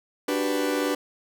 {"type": "chord", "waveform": "40% pulse", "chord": "G major seventh", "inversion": "second", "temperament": "equal", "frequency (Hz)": [293.7, 370, 392, 493.9], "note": ["D4", "F#4", "G4", "B4"], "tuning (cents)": [0, 0, 0, 0], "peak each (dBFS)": [-26, -31, -31, -27], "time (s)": [0.28, 0.95], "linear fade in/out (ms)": 5, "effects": []}